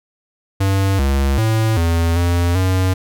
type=tone with pitch steps; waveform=square; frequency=97.2 / 68.6 / 110.8 / 83.7 / 86.7 / 93.2 Hz; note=G2 / C#2 / A2 / E2 / F2 / F#2; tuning=-14 / -17 / +13 / +27 / -12 / +13 cents; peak=-14 dBFS; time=0.6-2.94 s; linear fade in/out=10 ms; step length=390 ms; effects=none